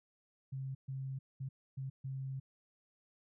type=tone bursts at uneven times; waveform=sine; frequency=133.7 Hz; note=C3; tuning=38 cents sharp; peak=-38 dBFS; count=5; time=0.52-0.75 / 0.88-1.19 / 1.4-1.49 / 1.77-1.9 / 2.04-2.4 s; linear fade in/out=10 ms; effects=none